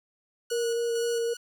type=tone with tremolo; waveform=10% pulse; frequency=1463 Hz; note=F#6; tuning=20 cents flat; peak=-26 dBFS; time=0.5-1.37 s; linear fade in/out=5 ms; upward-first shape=square; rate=2.2 Hz; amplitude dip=40%
type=tone with vibrato; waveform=sine; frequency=466.2 Hz; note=A#4; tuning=in tune; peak=-25 dBFS; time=0.51-1.34 s; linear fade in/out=10 ms; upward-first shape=square; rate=3.9 Hz; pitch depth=11 cents each way
effects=none

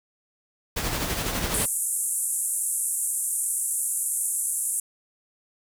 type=noise with tremolo; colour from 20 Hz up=pink; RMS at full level=-26 dBFS; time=0.76-1.66 s; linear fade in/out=10 ms; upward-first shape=sine; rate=12 Hz; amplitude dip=40%
type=band-pass noise; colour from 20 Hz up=white; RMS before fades=-27 dBFS; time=1.54-4.8 s; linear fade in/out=2 ms; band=8000 to 11000 Hz; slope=48 dB/octave
effects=none

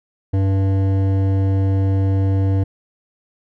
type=tone with hard clipping; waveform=triangle; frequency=96.8 Hz; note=G2; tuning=21 cents flat; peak=-16 dBFS; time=0.33-2.64 s; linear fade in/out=10 ms; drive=16 dB; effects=none

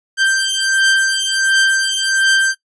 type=beating tone pair; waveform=sawtooth; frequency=1568 / 1569.4 Hz; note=G6 / G6; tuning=0 / +2 cents; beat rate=1.4 Hz; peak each=-12 dBFS; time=0.17-2.55 s; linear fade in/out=50 ms; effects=noise-tail reverb RT60 0.1 s tail -17 dB re dry + resampled to 22050 Hz

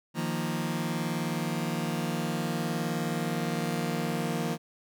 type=chord; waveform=sawtooth; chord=Eb suspended second; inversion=none; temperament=just; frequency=155.56 / 175.01 / 233.3 Hz; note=Eb3 / F3 / Bb3; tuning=0 / +4 / +2 cents; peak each=-29 dBFS; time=0.14-4.58 s; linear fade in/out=50 ms; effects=none

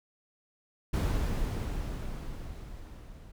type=noise with level ramp; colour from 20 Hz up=brown; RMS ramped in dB=-26 to -49 dBFS; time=0.93-3.32 s; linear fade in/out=10 ms; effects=none

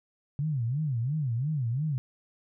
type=tone with vibrato; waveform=sine; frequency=134.1 Hz; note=C3; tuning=43 cents sharp; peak=-26 dBFS; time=0.39-1.98 s; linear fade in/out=0 ms; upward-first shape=sine; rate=2.9 Hz; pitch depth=280 cents each way; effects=none

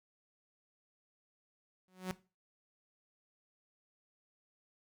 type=tone with exponential growth; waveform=sawtooth; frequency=185 Hz; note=F#3; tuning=in tune; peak=-28 dBFS; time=1.88-2.11 s; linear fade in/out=0 ms; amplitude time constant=48 ms; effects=noise-tail reverb RT60 0.3 s tail -17 dB re dry

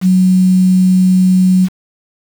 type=tone with quantisation; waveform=sine; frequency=185 Hz; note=F#3; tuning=in tune; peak=-6 dBFS; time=0.01-1.69 s; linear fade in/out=50 ms; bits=5; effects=none

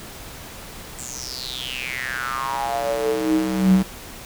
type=tone with high-pass filter sweep; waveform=square; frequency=63.6 Hz; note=C2; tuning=48 cents flat; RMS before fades=-23 dBFS; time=0.98-3.83 s; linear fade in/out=10 ms; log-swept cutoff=7800 to 160 Hz; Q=7.8; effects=pink hiss -38 dBFS RMS until 4.25 s

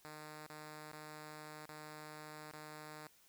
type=tone with dropouts; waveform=5% pulse; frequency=152.8 Hz; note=D#3; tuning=31 cents flat; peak=-38 dBFS; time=0.05-3.07 s; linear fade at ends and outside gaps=0 ms; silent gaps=0.466-0.499 / 0.915-0.93 / 1.657-1.692 / 2.511-2.536 s; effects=white hiss -68 dBFS RMS until 3.28 s

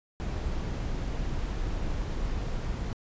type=noise; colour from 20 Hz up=brown; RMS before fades=-31 dBFS; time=0.2-2.93 s; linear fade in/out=0 ms; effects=resampled to 16000 Hz

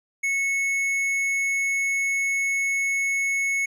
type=tone with tanh clipping; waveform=sine; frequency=2200 Hz; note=C#7; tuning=14 cents flat; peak=-23 dBFS; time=0.23-3.66 s; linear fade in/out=10 ms; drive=10 dB; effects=none

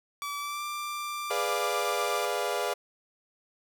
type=tone with pitch glide; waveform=sawtooth; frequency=1151 to 1182.7 Hz; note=D6 to D6; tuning=-35 to +12 cents; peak=-29 dBFS; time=0.22-2.25 s; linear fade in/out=0 ms; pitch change=+47 cents; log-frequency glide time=0.38-0.64 s
type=chord; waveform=30% pulse; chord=G# diminished seventh; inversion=none; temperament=equal; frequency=415.3 / 493.9 / 587.3 / 698.5 Hz; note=G#4 / B4 / D5 / F5; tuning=0 / 0 / 0 / 0 cents; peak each=-31 dBFS; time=1.3-2.74 s; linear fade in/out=10 ms
effects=none

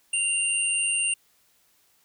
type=tone pair together; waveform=sine; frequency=2779 / 8897 Hz; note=F7 / C#9; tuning=-9 / +5 cents; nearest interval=octave + minor sixth; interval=2014 cents; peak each=-25 dBFS; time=0.13-1.14 s; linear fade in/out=5 ms; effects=white hiss -64 dBFS RMS until 2.04 s

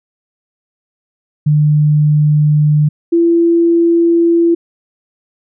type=tone pair in turn; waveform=sine; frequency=150 / 337.8 Hz; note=D3 / E4; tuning=+37 / +42 cents; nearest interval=octave + major second; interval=1405 cents; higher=second; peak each=-7 dBFS; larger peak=neither; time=1.46-2.89 / 3.12-4.55 s; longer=neither; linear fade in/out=10 ms; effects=none

